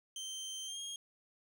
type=tone with pitch glide; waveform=25% pulse; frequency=3124 to 3249 Hz; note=G7 to G#7; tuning=-7 to -39 cents; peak=-37 dBFS; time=0.16-0.96 s; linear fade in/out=2 ms; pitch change=+68 cents; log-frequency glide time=0.64-0.8 s; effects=12-bit